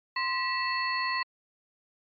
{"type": "tone cluster", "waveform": "sine", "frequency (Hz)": [1040, 1941, 2642, 4362], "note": ["C6", "B6", "E7", "C#8"], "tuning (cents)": [-11, -31, 3, -29], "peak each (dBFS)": [-30, -31, -36, -35], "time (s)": [0.16, 1.23], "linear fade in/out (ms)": 5, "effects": ["MP3 32 kbps"]}